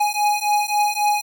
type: beating tone pair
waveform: square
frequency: 830.6 / 834.3 Hz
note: G#5 / G#5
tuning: 0 / +8 cents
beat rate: 3.7 Hz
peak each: -21 dBFS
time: 0-1.22 s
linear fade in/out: 10 ms
effects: none